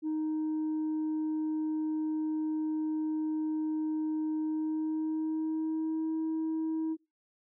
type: tone with pitch glide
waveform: sine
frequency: 311.1 to 319.1 Hz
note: D#4 to D#4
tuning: 0 to +44 cents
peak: -27 dBFS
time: 0.02-6.97 s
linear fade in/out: 50 ms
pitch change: +44 cents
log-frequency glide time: 4.4-6.16 s
effects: noise-tail reverb RT60 0.3 s tail -25 dB re dry + tanh soft clip ceiling -28 dBFS